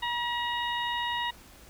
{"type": "harmonic tone with a mistuned harmonic", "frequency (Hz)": 957, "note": "A#5", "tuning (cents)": 45, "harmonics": [1, 2, 3, 4], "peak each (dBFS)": [-31, -34, -36, -37], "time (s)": [0.02, 1.31], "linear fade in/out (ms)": 10, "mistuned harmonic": 4, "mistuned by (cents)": -36, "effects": ["added 60 Hz sine -58 dBFS peak until 1.69 s", "pink hiss -53 dBFS RMS until 1.69 s"]}